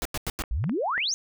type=noise bursts; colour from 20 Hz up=pink; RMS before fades=-29 dBFS; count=4; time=0.02-0.422 s; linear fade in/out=0 ms; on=33 ms; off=90 ms
type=clicks; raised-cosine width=0.5 ms; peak=-22 dBFS; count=4; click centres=0.438 / 0.641 / 0.695 / 0.979 s
type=exponential sweep; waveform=sine; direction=up; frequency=48.8 to 6645 Hz; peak=-24 dBFS; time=0.51-1.14 s; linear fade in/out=0 ms
effects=none